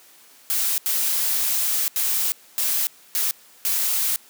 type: noise bursts at uneven times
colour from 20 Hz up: blue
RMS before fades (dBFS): -22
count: 6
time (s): 0.5-0.78 / 0.86-1.88 / 1.96-2.32 / 2.58-2.87 / 3.15-3.31 / 3.65-4.16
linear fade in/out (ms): 0
effects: white hiss -51 dBFS RMS until 4.29 s + high-pass 200 Hz 12 dB/octave